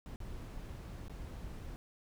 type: noise with dropouts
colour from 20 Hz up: brown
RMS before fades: -45 dBFS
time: 0.06-1.76 s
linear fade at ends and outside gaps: 0 ms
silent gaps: 0.16-0.203 / 1.081-1.097 s
effects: none